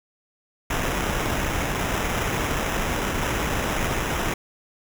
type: noise with sample-and-hold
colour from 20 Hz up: pink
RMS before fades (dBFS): -25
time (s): 0.7-4.34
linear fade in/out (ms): 5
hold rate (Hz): 4410
effects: none